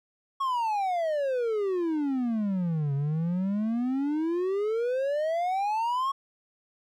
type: exponential two-way sweep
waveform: triangle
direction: down then up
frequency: 1108.7 to 137.2 to 1108.7 Hz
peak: -23 dBFS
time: 0.4-6.12 s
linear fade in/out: 10 ms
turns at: 2.94 s
effects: none